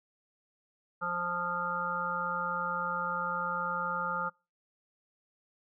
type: harmonic tone with a mistuned harmonic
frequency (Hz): 175.9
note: F3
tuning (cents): +13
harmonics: 1 / 3 / 5 / 7 / 8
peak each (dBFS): -43 / -41 / -38 / -34 / -35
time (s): 1.01-4.3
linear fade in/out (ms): 20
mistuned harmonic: 8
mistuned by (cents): -19
effects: noise-tail reverb RT60 0.3 s tail -26 dB re dry